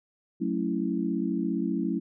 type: chord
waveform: sine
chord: F# minor seventh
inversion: none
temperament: equal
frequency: 185 / 220 / 277.2 / 329.6 Hz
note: F#3 / A3 / C#4 / E4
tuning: 0 / 0 / 0 / 0 cents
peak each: -31 dBFS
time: 0.4-2 s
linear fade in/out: 20 ms
effects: none